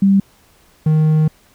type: tone pair in turn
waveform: sine / triangle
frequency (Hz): 196 / 155.57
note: G3 / D#3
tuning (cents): 0 / 0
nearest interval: major third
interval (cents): 400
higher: first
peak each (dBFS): -8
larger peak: neither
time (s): 0.02-0.2 / 0.86-1.28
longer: second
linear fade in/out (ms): 5
effects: pink hiss -52 dBFS RMS until 1.54 s